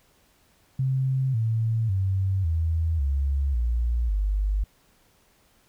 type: tone with pitch steps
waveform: sine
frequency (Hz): 132.1 / 112.37 / 95.59 / 81.32 / 69.17 / 58.84 / 50.06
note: C3 / A2 / G2 / E2 / C#2 / A#1 / G1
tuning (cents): +17 / +37 / -43 / -23 / -3 / +17 / +37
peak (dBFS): -21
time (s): 0.79-4.64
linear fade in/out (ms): 5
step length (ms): 550
effects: pink hiss -62 dBFS RMS until 5.68 s